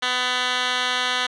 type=tone with band-pass filter; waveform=10% pulse; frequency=250.4 Hz; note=B3; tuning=24 cents sharp; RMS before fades=-23 dBFS; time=0.02-1.27 s; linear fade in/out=10 ms; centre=2700 Hz; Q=2.2; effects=resampled to 24000 Hz